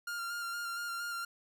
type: tone with vibrato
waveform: 45% pulse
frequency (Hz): 1396.9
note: F6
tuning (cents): 0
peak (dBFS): -36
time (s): 0.07-1.25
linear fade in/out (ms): 5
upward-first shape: square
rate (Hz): 4.3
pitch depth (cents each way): 18
effects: none